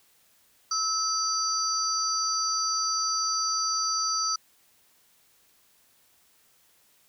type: tone cluster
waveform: sine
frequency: 1302 / 4693 / 5910 Hz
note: E6 / D8 / F#8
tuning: -22 / -2 / -3 cents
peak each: -29 dBFS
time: 0.71-4.36 s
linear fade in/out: 5 ms
effects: white hiss -63 dBFS RMS until 7.08 s